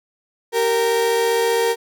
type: tone pair together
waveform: 35% pulse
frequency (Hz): 388.5 / 463.7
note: G4 / A#4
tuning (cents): -16 / -9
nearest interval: minor third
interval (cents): 307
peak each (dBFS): -22 / -15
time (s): 0.52-1.76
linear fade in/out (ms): 50
effects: none

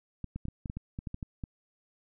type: clicks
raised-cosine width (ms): 5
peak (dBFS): -24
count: 12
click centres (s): 0.243 / 0.36 / 0.454 / 0.484 / 0.658 / 0.699 / 0.77 / 0.989 / 1.072 / 1.144 / 1.228 / 1.438
effects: none

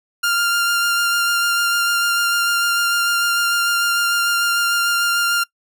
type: tone with vibrato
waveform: sawtooth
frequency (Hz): 1396.9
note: F6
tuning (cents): 0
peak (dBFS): -12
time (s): 0.23-5.44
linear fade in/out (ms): 10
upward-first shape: sine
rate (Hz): 6.7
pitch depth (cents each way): 11
effects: noise-tail reverb RT60 0.1 s tail -23 dB re dry

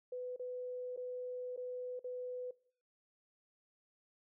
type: tone with dropouts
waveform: sine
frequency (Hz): 499.3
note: B4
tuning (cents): +19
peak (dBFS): -39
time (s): 0.12-2.51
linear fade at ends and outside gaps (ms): 5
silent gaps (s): 0.363-0.395 / 0.964-0.973 / 1.564-1.574 / 1.994-2.042
effects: noise-tail reverb RT60 0.6 s tail -22 dB re dry

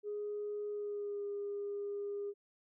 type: tone with pitch glide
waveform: sine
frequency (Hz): 415.3 to 406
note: G#4 to G#4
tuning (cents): 0 to -39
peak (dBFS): -36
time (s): 0.03-2.34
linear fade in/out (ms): 50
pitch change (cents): -39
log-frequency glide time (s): 0.7-1.25
effects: tanh soft clip ceiling -32 dBFS

